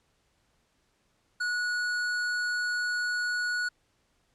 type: tone with hard clipping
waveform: sine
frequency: 1462 Hz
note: F#6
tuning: 21 cents flat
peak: -29 dBFS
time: 1.4-3.69 s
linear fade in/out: 10 ms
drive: 12 dB
effects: pink hiss -71 dBFS RMS until 4.34 s + low-pass 9000 Hz 12 dB/octave